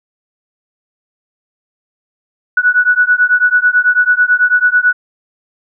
sine beating tone pair, 1470 / 1479.1 Hz, F#6 / F#6, -12 / -1 cents, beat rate 9.1 Hz, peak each -11 dBFS, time 2.57-4.93 s, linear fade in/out 5 ms, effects none

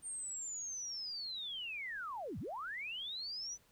sine linear two-way sweep, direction down then up, 8870 to 72 to 6080 Hz, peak -40 dBFS, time 0.02-3.58 s, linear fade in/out 50 ms, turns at 2.39 s, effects pink hiss -69 dBFS RMS until 3.71 s

